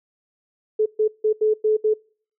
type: tone bursts at uneven times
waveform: sine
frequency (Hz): 431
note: A4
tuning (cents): -36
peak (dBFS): -15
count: 6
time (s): 0.79-0.86 / 0.99-1.08 / 1.24-1.33 / 1.41-1.54 / 1.64-1.77 / 1.84-1.94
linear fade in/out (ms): 10
effects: noise-tail reverb RT60 0.5 s tail -26 dB re dry